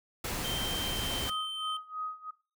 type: noise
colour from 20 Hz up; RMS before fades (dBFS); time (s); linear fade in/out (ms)
pink; -35; 0.24-1.3; 5
type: tone with pitch glide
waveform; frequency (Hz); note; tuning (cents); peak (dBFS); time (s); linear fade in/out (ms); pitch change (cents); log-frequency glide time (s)
triangle; 3136 to 3098; G7 to G7; 0 to -21; -33; 0.44-1.77; 5; -21; 0.78-1.53
type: tone with tremolo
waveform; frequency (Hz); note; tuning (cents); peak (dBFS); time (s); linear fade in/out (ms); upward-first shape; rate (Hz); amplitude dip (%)
sine; 1255; D#6; +15; -32; 1.28-2.31; 10; sine; 3; 90
effects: noise-tail reverb RT60 0.3 s tail -17 dB re dry